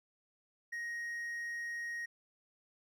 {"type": "tone", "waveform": "triangle", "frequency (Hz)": 1877, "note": "A#6", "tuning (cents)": 11, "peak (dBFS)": -36, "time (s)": [0.72, 2.06], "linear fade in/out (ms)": 10, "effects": []}